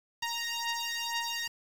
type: beating tone pair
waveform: 10% pulse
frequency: 932 / 934.1 Hz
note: A#5 / A#5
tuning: -1 / +3 cents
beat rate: 2.1 Hz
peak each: -26 dBFS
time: 0.22-1.48 s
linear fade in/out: 10 ms
effects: low-pass 11000 Hz 12 dB/octave + 8-bit